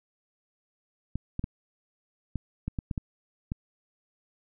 clicks, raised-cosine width 5 ms, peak -18 dBFS, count 9, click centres 1.156 / 1.394 / 1.441 / 2.357 / 2.68 / 2.788 / 2.912 / 2.978 / 3.519 s, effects none

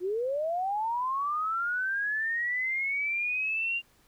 sine linear sweep, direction up, 344.3 to 2800 Hz, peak -27 dBFS, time 0-3.82 s, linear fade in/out 50 ms, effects pink hiss -64 dBFS RMS until 4.07 s

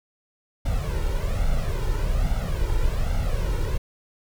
brown noise with flanger, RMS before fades -23 dBFS, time 0.65-3.78 s, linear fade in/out 10 ms, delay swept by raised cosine 1.4 to 2.17 ms, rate 1.2 Hz, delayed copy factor +0.75, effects none

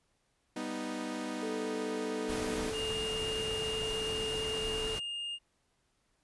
sawtooth chord, G augmented, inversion none, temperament equal, 196 / 246.9 / 311.1 Hz, G3 / B3 / D#4, 0 / 0 / 0 cents, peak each -40 / -35 / -35 dBFS, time 0.56-2.7 s, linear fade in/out 5 ms
sine tone with vibrato, 438.4 Hz, A4, 6 cents flat, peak -36 dBFS, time 1.42-4.96 s, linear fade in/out 10 ms, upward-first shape sine, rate 8.7 Hz, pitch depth 12 cents each way
pink noise, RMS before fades -40 dBFS, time 2.28-5 s, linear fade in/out 20 ms
triangle tone, 2827 Hz, F7, 20 cents sharp, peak -34 dBFS, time 2.72-5.39 s, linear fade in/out 50 ms
effects pink hiss -75 dBFS RMS until 6.23 s + resampled to 24000 Hz

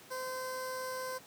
15% pulse tone with notch filter, 515 Hz, C5, 28 cents flat, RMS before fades -39 dBFS, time 0.1-1.19 s, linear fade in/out 20 ms, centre 2500 Hz, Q 0.94, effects pink hiss -55 dBFS RMS until 1.26 s + high-pass 150 Hz 12 dB/octave

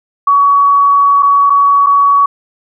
sine tone with dropouts, 1128 Hz, C#6, 30 cents sharp, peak -5 dBFS, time 0.27-2.26 s, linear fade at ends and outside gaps 5 ms, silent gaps 1.225-1.229 / 1.498-1.502 / 1.863-1.867 s, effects none

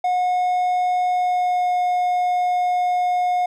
triangle tone with pitch glide, 725 to 720.4 Hz, F#5 to F#5, -35 to -46 cents, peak -15 dBFS, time 0.04-3.46 s, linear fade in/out 5 ms, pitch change -11 cents, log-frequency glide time 1.11-1.73 s, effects none

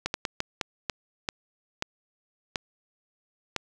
slowing click train, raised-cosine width 0.2 ms, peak -10 dBFS, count 10, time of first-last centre 0.06-3.563 s, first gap 81 ms, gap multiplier 1.37, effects none

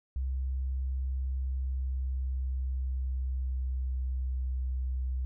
sine tone with pitch glide, 65.41 to 63.95 Hz, C2 to C2, 0 to -39 cents, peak -29 dBFS, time 0.16-5.25 s, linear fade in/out 0 ms, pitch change -39 cents, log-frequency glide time 1.29-4.54 s, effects none

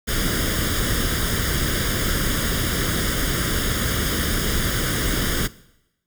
pink noise with comb filter, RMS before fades -22 dBFS, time 0.07-5.48 s, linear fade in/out 20 ms, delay 0.59 ms, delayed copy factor +0.75, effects noise-tail reverb RT60 0.9 s tail -20 dB re dry

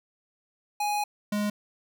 square tone pair in turn, 830.6 / 207.7 Hz, G#5 / G#3, 0 / 0 cents, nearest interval 2 octaves, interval 2400 cents, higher first, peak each -26 dBFS, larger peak neither, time 0.8-1.04 / 1.32-1.5 s, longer first, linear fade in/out 5 ms, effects none

